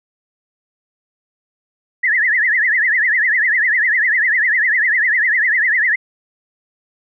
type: tone with vibrato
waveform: sine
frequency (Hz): 1864.7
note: A#6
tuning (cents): 0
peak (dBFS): -12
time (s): 2.03-5.96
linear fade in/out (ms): 10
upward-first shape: triangle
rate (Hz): 10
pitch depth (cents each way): 210
effects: none